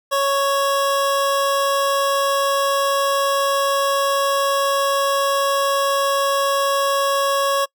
square tone pair together, 554.4 / 1108.8 Hz, C#5 / C#6, 0 / 0 cents, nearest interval octave, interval 1200 cents, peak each -20 dBFS, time 0.11-7.66 s, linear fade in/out 20 ms, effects noise-tail reverb RT60 0.1 s tail -26 dB re dry

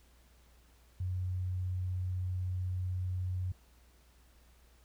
sine tone, 91.6 Hz, F#2, 17 cents flat, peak -32 dBFS, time 1-3.52 s, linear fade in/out 5 ms, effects added 60 Hz sine -61 dBFS peak until 4.84 s + pink hiss -67 dBFS RMS until 4.84 s

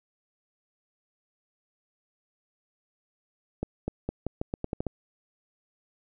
accelerating click train, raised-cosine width 2 ms, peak -16 dBFS, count 10, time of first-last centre 3.63-4.867 s, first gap 250 ms, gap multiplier 0.84, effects none

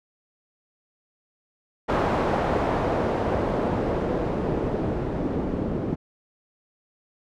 white noise with low-pass filter sweep, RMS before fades -25 dBFS, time 1.88-5.96 s, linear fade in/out 20 ms, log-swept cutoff 840 to 320 Hz, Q 1, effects none

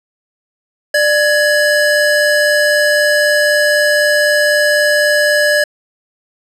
square tone pair together, 594 / 1678.1 Hz, D5 / G#6, +20 / +18 cents, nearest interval octave + tritone, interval 1798 cents, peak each -13 / -13 dBFS, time 0.94-5.64 s, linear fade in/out 5 ms, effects low-pass 11000 Hz 12 dB/octave

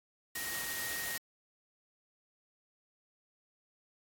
sine tone in noise, 1871 Hz, A#6, 6 cents sharp, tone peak -41 dBFS, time 0.35-1.18 s, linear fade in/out 5 ms, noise white, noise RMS -39 dBFS, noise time 0.35-1.18 s, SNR -5 dB, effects AAC 64 kbps

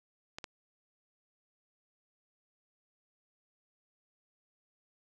clicks, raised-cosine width 0.2 ms, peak -23 dBFS, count 2, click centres 0.385 / 0.442 s, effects none

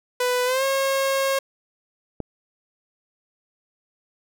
sawtooth tone with pitch glide, 496.9 to 541.9 Hz, B4 to C#5, +11 to -39 cents, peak -16 dBFS, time 0.2-1.39 s, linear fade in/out 5 ms, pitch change +150 cents, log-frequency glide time 0.45-0.64 s
click, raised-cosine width 2 ms, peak -15 dBFS, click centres 2.203 s
effects none

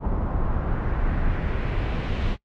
brown noise with low-pass filter sweep, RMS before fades -24 dBFS, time 0-2.37 s, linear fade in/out 50 ms, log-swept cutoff 930 to 3400 Hz, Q 1.6, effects noise-tail reverb RT60 0.1 s tail -21 dB re dry + AAC 64 kbps

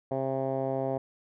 10% pulse tone with low-pass filter, 133.7 Hz, C3, 38 cents sharp, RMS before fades -30 dBFS, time 0.11-0.98 s, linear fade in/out 5 ms, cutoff 670 Hz, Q 2.3, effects none

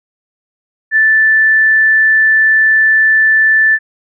sine tone, 1759 Hz, A6, 1 cent flat, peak -6 dBFS, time 0.91-3.79 s, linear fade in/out 50 ms, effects none

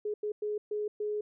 sine tone bursts at uneven times, 420.1 Hz, G#4, 20 cents sharp, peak -30 dBFS, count 5, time 0.05-0.14 / 0.23-0.32 / 0.42-0.58 / 0.71-0.88 / 1-1.21 s, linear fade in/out 5 ms, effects none

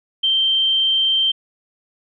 sine tone, 3136 Hz, G7, in tune, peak -14 dBFS, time 0.23-1.32 s, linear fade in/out 10 ms, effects none

